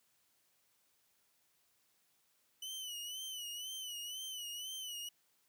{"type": "tone with vibrato", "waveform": "sawtooth", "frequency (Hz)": 2988, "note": "F#7", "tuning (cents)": 16, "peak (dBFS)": -39, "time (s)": [2.62, 5.09], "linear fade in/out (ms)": 5, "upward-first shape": "sine", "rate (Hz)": 2, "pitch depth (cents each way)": 80, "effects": ["white hiss -75 dBFS RMS until 5.48 s", "high-pass 60 Hz 12 dB/octave"]}